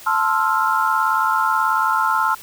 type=chord; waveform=sine; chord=F major seventh; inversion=first; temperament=equal; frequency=880 / 1046.5 / 1318.5 / 1396.9 Hz; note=A5 / C6 / E6 / F6; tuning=0 / 0 / 0 / 0 cents; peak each=-21 dBFS; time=0.06-2.35 s; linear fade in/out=10 ms; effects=white hiss -40 dBFS RMS until 2.42 s